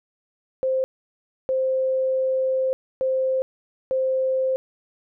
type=tone bursts at uneven times; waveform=sine; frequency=523.3 Hz; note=C5; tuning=in tune; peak=-19 dBFS; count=4; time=0.63-0.84 / 1.49-2.73 / 3.01-3.42 / 3.91-4.56 s; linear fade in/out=0 ms; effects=none